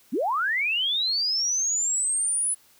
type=linear sweep; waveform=sine; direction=up; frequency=186.5 to 10180 Hz; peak=-22 dBFS; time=0.12-2.55 s; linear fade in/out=20 ms; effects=white hiss -58 dBFS RMS until 2.79 s